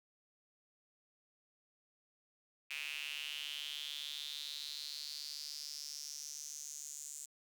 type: tone with high-pass filter sweep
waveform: square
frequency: 73.42 Hz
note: D2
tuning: in tune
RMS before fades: -45 dBFS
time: 2.7-7.26 s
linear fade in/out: 10 ms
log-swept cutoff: 2500 to 7400 Hz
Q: 5.9
effects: none